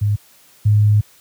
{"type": "tone pair in turn", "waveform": "sine", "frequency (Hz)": [103.5, 104.94], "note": ["G#2", "G#2"], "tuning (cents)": [-5, 18], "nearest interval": "unison", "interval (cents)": 23, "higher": "second", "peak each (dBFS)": [-13, -9], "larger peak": "second", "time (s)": [[0.01, 0.16], [0.65, 1.01]], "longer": "second", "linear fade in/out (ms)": 10, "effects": ["white hiss -50 dBFS RMS until 1.2 s", "high-pass 60 Hz 12 dB/octave"]}